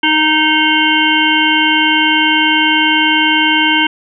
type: harmonic tone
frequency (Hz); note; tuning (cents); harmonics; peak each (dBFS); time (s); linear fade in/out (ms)
310; D#4; -6; 1 / 3 / 5 / 7 / 9 / 10; -16 / -16 / -16 / -16 / -16 / -16; 0.03-3.87; 5
effects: none